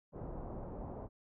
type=low-pass noise; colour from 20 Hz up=pink; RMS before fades=-44 dBFS; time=0.12-1.09 s; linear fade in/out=50 ms; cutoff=860 Hz; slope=24 dB/octave; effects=none